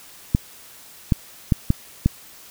clicks, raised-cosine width 5 ms, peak -3 dBFS, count 5, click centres 0.349 / 1.122 / 1.522 / 1.704 / 2.06 s, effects white hiss -45 dBFS RMS until 2.5 s

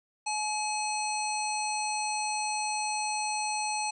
harmonic tone, 850 Hz, G#5, 40 cents sharp, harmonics 1 / 3 / 5 / 7 / 9 / 10, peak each -31 / -36 / -38 / -39 / -41 / -41 dBFS, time 0.26-3.91 s, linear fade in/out 10 ms, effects none

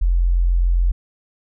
sine tone, 43.65 Hz, F1, in tune, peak -13 dBFS, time 0.01-0.92 s, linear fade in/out 10 ms, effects none

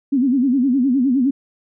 sine tone with vibrato, 260.5 Hz, C4, 7 cents flat, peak -13 dBFS, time 0.12-1.31 s, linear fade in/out 10 ms, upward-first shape sine, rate 9.7 Hz, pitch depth 150 cents each way, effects none

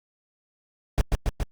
brown noise with echo, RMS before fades -18 dBFS, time 0.98-1.01 s, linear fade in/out 0 ms, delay 140 ms, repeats 3, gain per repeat -2 dB, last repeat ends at 1.43 s, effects Opus 48 kbps

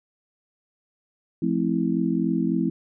sine chord, F major seventh, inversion none, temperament just, 174.61 / 218.3 / 261.9 / 327.4 Hz, F3 / A3 / C4 / E4, 0 / -13 / +2 / -12 cents, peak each -26 dBFS, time 1.42-2.7 s, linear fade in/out 5 ms, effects none

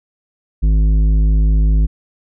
sine tone with tanh clipping, 52.5 Hz, G#1, 19 cents sharp, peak -11 dBFS, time 0.62-1.87 s, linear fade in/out 20 ms, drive 10 dB, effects none

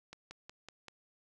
slowing click train, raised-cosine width 0.2 ms, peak -30 dBFS, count 5, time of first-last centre 0.13-0.883 s, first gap 180 ms, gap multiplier 1.03, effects none

